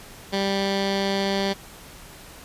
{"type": "tone with low-pass filter", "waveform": "15% pulse", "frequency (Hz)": 196.4, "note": "G3", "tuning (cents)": 4, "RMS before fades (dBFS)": -24, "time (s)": [0.32, 1.54], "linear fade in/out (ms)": 20, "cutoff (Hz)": 4300, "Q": 2.8, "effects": ["pink hiss -44 dBFS RMS until 2.44 s", "resampled to 32000 Hz"]}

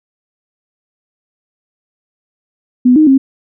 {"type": "tone with pitch steps", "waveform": "sine", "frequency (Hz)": [249.6, 309.5, 268.3], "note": ["B3", "D#4", "C4"], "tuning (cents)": [19, -9, 44], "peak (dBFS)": -4, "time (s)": [2.85, 3.18], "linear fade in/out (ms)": 10, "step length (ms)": 110, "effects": []}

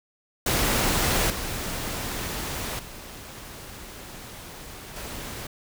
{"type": "noise with level steps", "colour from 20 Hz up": "pink", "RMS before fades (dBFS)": [-23, -31, -41, -36], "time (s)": [0.46, 5.47], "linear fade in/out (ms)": 5, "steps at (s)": [1.3, 2.79, 4.96], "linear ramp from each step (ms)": 2, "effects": []}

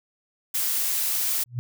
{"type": "noise", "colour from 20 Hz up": "blue", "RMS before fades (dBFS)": -25, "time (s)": [0.54, 1.44], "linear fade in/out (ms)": 10}
{"type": "tone with exponential growth", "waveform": "sine", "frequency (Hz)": 122, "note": "B2", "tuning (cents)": -21, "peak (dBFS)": -21, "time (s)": [1.46, 1.59], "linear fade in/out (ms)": 0, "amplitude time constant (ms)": 28}
{"effects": []}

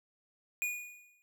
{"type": "tone with exponential decay", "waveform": "square", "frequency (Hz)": 2451, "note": "D#7", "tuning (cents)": -27, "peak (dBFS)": -30, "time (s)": [0.62, 1.22], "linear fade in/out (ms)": 0, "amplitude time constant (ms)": 130, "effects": []}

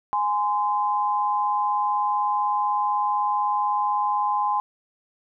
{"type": "tone pair together", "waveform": "sine", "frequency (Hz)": [832, 1032.1], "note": ["G#5", "C6"], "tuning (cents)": [3, -24], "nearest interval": "major third", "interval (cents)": 373, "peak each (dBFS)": -23, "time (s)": [0.13, 4.6], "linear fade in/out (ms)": 0, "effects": []}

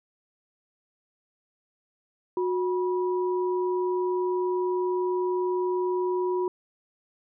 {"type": "tone pair together", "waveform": "sine", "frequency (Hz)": [364.5, 973.1], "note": ["F#4", "B5"], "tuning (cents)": [-26, -26], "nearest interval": "octave + perfect fourth", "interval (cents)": 1700, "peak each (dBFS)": [-24, -32], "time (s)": [2.37, 6.48], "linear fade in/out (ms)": 2, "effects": []}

